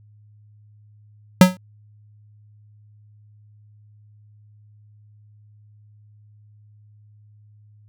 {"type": "tone with exponential decay", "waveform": "square", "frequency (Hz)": 183.6, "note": "F#3", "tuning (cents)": -13, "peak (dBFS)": -3, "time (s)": [1.41, 1.57], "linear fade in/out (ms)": 2, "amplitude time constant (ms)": 34, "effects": ["added 105 Hz sine -48 dBFS peak until 7.88 s"]}